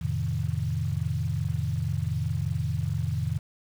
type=chord; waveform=sine; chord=F dominant seventh; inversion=none; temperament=equal; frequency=87.31 / 110 / 130.81 / 155.56 Hz; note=F2 / A2 / C3 / Eb3; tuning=0 / 0 / 0 / 0 cents; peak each=-31 dBFS; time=0.01-3.39 s; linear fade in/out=10 ms; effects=8-bit